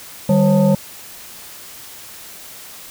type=tone with frequency modulation; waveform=sine; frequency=196.5 Hz; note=G3; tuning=4 cents sharp; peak=-10 dBFS; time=0.29-0.75 s; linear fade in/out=5 ms; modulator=349 Hz; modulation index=1.1; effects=white hiss -37 dBFS RMS until 2.9 s